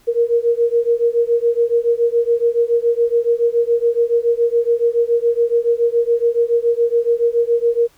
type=beating tone pair; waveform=sine; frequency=466.2 / 473.3 Hz; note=A#4 / A#4; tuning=0 / +26 cents; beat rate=7.1 Hz; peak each=-16 dBFS; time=0.07-7.88 s; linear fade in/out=20 ms; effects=pink hiss -54 dBFS RMS until 7.97 s